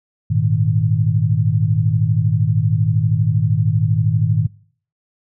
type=chord; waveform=sine; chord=Ab suspended second; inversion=none; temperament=equal; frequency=103.83 / 116.54 / 155.56 Hz; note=Ab2 / Bb2 / Eb3; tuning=0 / 0 / 0 cents; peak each=-18 dBFS; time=0.3-4.47 s; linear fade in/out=10 ms; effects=noise-tail reverb RT60 0.5 s tail -21 dB re dry